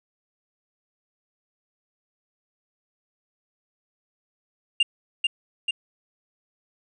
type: tone with echo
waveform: triangle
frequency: 2800 Hz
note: F7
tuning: 4 cents sharp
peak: -14 dBFS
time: 4.8-4.83 s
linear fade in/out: 5 ms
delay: 440 ms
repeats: 2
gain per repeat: -3 dB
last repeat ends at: 5.71 s
effects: resampled to 22050 Hz